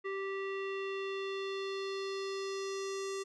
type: tone with low-pass filter sweep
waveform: square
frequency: 390 Hz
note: G4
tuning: 9 cents flat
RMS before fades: -38 dBFS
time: 0.04-3.24 s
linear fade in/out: 20 ms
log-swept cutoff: 2100 to 7200 Hz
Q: 2.3
effects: none